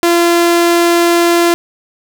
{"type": "tone", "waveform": "sawtooth", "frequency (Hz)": 342.7, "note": "F4", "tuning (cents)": -33, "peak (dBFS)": -4, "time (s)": [0.03, 1.54], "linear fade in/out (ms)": 0, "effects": []}